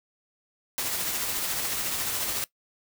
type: noise with tremolo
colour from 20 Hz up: white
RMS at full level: -28 dBFS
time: 0.78-2.44 s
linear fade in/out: 0 ms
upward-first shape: triangle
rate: 14 Hz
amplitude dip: 35%
effects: noise-tail reverb RT60 0.1 s tail -19 dB re dry